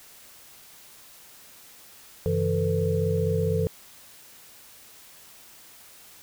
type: tone cluster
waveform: sine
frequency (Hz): 94.6 / 138.1 / 162.8 / 444.6 / 500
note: F#2 / C#3 / E3 / A4 / B4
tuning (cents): +39 / -6 / -21 / +18 / +21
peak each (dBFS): -27 / -35 / -27 / -26 / -31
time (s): 2.26-3.67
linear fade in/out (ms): 0
effects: white hiss -50 dBFS RMS until 6.22 s